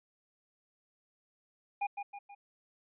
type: tone with echo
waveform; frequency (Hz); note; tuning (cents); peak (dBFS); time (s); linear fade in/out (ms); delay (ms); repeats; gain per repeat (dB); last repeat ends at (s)
square; 809; G#5; -46; -31; 1.81-1.87; 10; 160; 3; -6; 2.35
effects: resampled to 8000 Hz